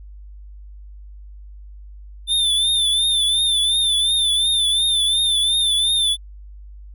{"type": "tone with vibrato", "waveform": "square", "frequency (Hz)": 3555, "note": "A7", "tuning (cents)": 17, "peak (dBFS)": -16, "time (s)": [2.27, 6.17], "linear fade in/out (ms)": 50, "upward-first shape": "triangle", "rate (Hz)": 2.8, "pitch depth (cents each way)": 74, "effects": ["added 50 Hz sine -36 dBFS peak until 6.94 s"]}